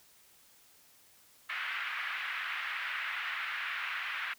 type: band-pass noise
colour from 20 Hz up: pink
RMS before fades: -37 dBFS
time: 1.49-4.34 s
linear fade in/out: 10 ms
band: 1400 to 2600 Hz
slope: 24 dB/octave
effects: white hiss -62 dBFS RMS until 4.38 s